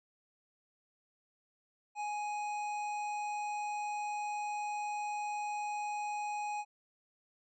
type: harmonic tone with a mistuned harmonic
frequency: 834 Hz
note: G#5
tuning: 7 cents sharp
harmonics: 1 / 3 / 5 / 7 / 9 / 10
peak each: -35 / -45 / -60 / -60 / -54 / -66 dBFS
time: 1.95-6.65 s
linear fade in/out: 50 ms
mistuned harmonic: 10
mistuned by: -28 cents
effects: none